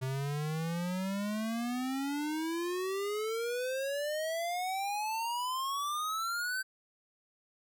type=exponential sweep; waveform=square; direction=up; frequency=129 to 1554 Hz; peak=-33 dBFS; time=0.01-6.63 s; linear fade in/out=20 ms; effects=none